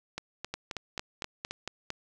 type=two click trains; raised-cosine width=0.2 ms; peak=-18 / -17 dBFS; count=6 / 7; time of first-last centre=0.18-1.51 / 0.54-1.904 s; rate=3.76 / 4.4 Hz; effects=none